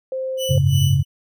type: tone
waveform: sine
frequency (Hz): 523.3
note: C5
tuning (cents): 0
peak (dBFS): -22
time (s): 0.12-0.58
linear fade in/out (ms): 2
type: tone with tremolo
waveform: sawtooth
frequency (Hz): 2973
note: F#7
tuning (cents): +8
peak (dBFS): -21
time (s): 0.37-1.05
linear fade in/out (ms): 50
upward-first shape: sine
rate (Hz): 2.8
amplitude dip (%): 90
type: chord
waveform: sine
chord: F# suspended second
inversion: none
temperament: equal with one note detuned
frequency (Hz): 92.5 / 103.83 / 137.48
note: F#2 / G#2 / C#3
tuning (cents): 0 / 0 / -14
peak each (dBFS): -19 / -21 / -15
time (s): 0.49-1.03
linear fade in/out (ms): 20
effects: none